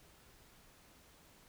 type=silence; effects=pink hiss -63 dBFS RMS until 1.48 s